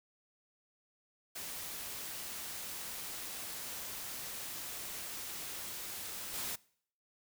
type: noise with level steps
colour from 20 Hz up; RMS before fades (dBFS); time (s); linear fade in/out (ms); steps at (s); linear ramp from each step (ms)
white; -43 / -39; 1.35-6.56; 10; 6.33; 20
effects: noise-tail reverb RT60 0.6 s tail -23 dB re dry